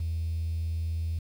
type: tone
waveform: triangle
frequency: 82 Hz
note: E2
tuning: 9 cents flat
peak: -24 dBFS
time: 0-1.19 s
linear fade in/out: 5 ms
effects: tanh soft clip ceiling -25 dBFS + 9-bit